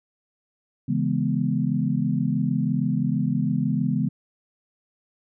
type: chord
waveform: sine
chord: C# minor seventh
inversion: none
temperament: equal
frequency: 138.59 / 164.81 / 207.7 / 246.9 Hz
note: C#3 / E3 / G#3 / B3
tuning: 0 / 0 / 0 / 0 cents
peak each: -26 dBFS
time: 0.88-4.09 s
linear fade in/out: 10 ms
effects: none